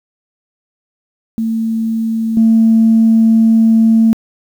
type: tone with level steps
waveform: sine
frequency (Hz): 224.5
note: A3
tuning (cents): +35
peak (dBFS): -13 / -5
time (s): 1.38-4.13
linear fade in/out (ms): 0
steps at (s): 2.37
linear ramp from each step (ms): 2
effects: tanh soft clip ceiling -1 dBFS + 7-bit